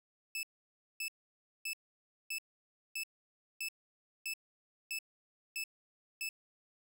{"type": "tone bursts", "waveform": "sawtooth", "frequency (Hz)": 2620, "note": "E7", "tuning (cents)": -11, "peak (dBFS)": -33, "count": 10, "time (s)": [0.35, 6.29], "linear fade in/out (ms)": 2, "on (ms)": 81, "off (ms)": 570, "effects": []}